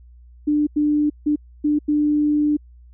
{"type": "tone bursts at uneven times", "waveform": "sine", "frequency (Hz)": 297.2, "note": "D4", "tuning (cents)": 21, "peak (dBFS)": -15, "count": 5, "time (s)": [[0.47, 0.67], [0.76, 1.1], [1.26, 1.36], [1.64, 1.79], [1.88, 2.57]], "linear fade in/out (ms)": 10, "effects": ["added 60 Hz sine -43 dBFS peak until 2.93 s"]}